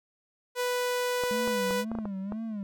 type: tone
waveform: sawtooth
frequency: 493.9 Hz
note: B4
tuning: in tune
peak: -23 dBFS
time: 0.55-1.85 s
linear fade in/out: 50 ms
type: clicks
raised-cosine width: 1 ms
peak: -22 dBFS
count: 8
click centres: 1.237 / 1.476 / 1.708 / 1.916 / 1.952 / 1.987 / 2.055 / 2.322 s
type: tone with vibrato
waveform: triangle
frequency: 207.7 Hz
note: G#3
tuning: in tune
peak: -30 dBFS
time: 1.31-2.63 s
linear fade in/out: 0 ms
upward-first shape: sine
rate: 2 Hz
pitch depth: 150 cents each way
effects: none